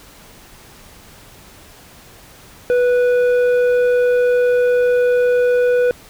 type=tone with tanh clipping; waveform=sine; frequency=491.9 Hz; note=B4; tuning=7 cents flat; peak=-13 dBFS; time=2.7-5.91 s; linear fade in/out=0 ms; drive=8 dB; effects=pink hiss -43 dBFS RMS until 6.09 s